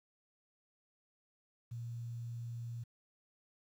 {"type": "tone with quantisation", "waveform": "sine", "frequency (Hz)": 117.8, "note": "A#2", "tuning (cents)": 19, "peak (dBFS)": -40, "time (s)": [1.71, 2.84], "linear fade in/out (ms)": 10, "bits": 11, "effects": []}